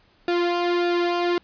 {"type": "tone with flanger", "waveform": "sawtooth", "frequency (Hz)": 349.2, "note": "F4", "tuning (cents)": 0, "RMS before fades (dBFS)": -22, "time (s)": [0.28, 1.38], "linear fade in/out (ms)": 2, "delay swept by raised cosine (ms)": [0.96, 2.36], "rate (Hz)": 1.7, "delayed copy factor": -0.65, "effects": ["pink hiss -59 dBFS RMS until 1.43 s", "resampled to 11025 Hz"]}